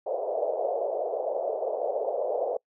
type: band-pass noise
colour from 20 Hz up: white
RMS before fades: -29 dBFS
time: 0.06-2.57 s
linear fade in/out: 5 ms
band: 450 to 680 Hz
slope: 48 dB/octave
effects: noise-tail reverb RT60 0.1 s tail -26 dB re dry